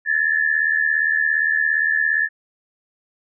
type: tone pair together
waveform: sine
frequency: 1717.6 / 1795 Hz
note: A6 / A6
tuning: -42 / +34 cents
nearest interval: minor second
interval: 76 cents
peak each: -18 / -20 dBFS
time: 0.05-2.29 s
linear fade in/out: 50 ms
effects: none